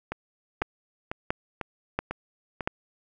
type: two click trains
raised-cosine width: 0.5 ms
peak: -16 / -10 dBFS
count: 6 / 4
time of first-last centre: 0.12-2.608 / 0.62-2.675 s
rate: 2.01 / 1.46 Hz
effects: none